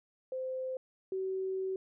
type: tone pair in turn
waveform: sine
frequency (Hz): 518 / 379.5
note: C5 / F#4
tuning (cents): -17 / +44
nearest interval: perfect fourth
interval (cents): 539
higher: first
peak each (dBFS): -34 / -32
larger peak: second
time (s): 0.32-0.77 / 1.12-1.76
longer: second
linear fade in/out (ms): 2
effects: none